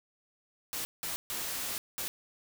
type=noise bursts at uneven times; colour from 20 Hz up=white; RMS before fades=-36 dBFS; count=4; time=0.73-0.85 / 1.03-1.16 / 1.3-1.78 / 1.98-2.08 s; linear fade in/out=0 ms; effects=none